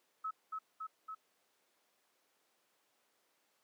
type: tone with echo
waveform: sine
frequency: 1291 Hz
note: E6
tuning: 37 cents flat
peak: -36 dBFS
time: 0.24-0.31 s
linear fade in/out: 10 ms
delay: 280 ms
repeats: 3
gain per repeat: -2 dB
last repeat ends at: 1.15 s
effects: pink hiss -75 dBFS RMS until 3.63 s + high-pass 400 Hz 12 dB/octave